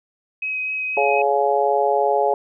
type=tone with vibrato; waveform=sine; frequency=2534 Hz; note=D#7; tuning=31 cents sharp; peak=-22 dBFS; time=0.42-1.22 s; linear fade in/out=5 ms; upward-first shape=triangle; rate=4 Hz; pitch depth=13 cents each way
type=harmonic tone; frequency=140.2 Hz; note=C#3; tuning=20 cents sharp; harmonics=3 / 4 / 5 / 6; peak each=-21 / -21 / -21 / -21 dBFS; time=0.97-2.34 s; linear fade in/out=2 ms
effects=none